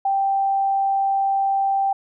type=tone; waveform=sine; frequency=784 Hz; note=G5; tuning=in tune; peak=-17 dBFS; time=0.05-1.93 s; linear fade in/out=5 ms; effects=none